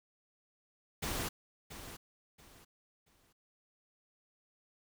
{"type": "noise with echo", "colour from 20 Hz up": "pink", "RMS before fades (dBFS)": -37, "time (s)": [1.02, 1.29], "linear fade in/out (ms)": 10, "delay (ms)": 680, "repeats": 3, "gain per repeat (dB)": -11, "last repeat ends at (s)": 3.33, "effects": []}